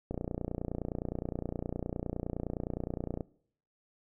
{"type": "click train", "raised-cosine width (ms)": 2, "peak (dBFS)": -21, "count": 93, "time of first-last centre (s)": [0.11, 3.208], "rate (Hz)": 29.7, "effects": ["noise-tail reverb RT60 0.6 s tail -21 dB re dry"]}